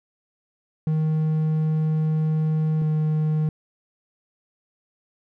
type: tone pair in turn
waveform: triangle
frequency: 156.4 / 154.69 Hz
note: D#3 / D#3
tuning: +9 / -10 cents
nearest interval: unison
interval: 19 cents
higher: first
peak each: -17 dBFS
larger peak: neither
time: 0.87-2.82 / 2.82-3.49 s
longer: first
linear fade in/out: 2 ms
effects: none